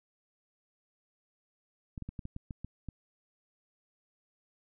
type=clicks; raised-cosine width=5 ms; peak=-27 dBFS; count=9; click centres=1.978 / 2.023 / 2.09 / 2.192 / 2.254 / 2.364 / 2.508 / 2.646 / 2.887 s; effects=none